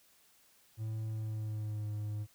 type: tone with pitch glide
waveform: triangle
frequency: 110 to 105.4 Hz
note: A2 to G#2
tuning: 0 to +26 cents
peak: -33 dBFS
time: 0.77-2.27 s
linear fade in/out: 50 ms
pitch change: -74 cents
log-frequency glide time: 1.09-1.9 s
effects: white hiss -66 dBFS RMS until 2.34 s